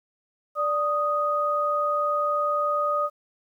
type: tone pair together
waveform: sine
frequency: 587 / 1243.8 Hz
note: D5 / D#6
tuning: -1 / -1 cents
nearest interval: octave + minor second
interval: 1300 cents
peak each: -26 / -23 dBFS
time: 0.55-3.1 s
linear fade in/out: 50 ms
effects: 10-bit